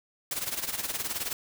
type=noise with tremolo; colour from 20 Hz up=white; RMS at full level=-30 dBFS; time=0.31-1.33 s; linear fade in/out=2 ms; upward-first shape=sine; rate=19 Hz; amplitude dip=75%; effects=none